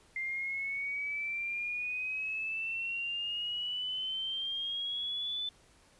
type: exponential sweep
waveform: sine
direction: up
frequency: 2093 to 3517 Hz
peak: -33 dBFS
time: 0.16-5.49 s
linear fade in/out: 2 ms
effects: pink hiss -63 dBFS RMS until 5.99 s + resampled to 24000 Hz